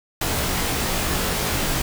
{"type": "noise with comb filter", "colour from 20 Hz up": "pink", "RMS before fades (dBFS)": -23, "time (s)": [0.21, 1.82], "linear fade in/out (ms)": 5, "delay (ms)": 20, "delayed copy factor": -1, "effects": []}